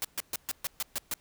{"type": "noise bursts", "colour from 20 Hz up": "white", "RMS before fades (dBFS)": -32, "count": 8, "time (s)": [0.02, 1.138], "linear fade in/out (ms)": 0, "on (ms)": 26, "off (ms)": 130, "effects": ["pink hiss -64 dBFS RMS until 1.2 s"]}